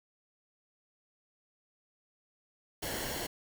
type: noise with comb filter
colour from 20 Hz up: pink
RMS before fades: -37 dBFS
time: 2.82-3.27 s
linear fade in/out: 10 ms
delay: 0.81 ms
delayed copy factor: -0.6
effects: none